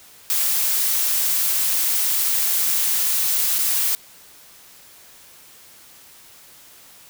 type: noise with dropouts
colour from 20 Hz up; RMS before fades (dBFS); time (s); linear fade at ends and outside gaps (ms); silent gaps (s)
blue; -20; 0.3-3.95; 0; 3.584-3.588
effects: white hiss -47 dBFS RMS until 7.09 s